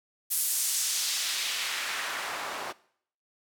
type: noise with band-pass filter sweep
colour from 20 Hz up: white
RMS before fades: -31 dBFS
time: 0.3-2.73 s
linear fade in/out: 20 ms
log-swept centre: 12000 to 690 Hz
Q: 0.98
effects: noise-tail reverb RT60 0.6 s tail -20 dB re dry